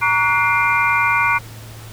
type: tone cluster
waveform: sine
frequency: 935 / 1133 / 1465 / 2100 / 2389 Hz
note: A#5 / C#6 / F#6 / C7 / D7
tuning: +5 / +37 / -18 / +6 / +29 cents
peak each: -20 dBFS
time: 0.01-1.39 s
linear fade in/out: 20 ms
effects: added 111 Hz sine -35 dBFS peak until 1.92 s + pink hiss -40 dBFS RMS until 1.92 s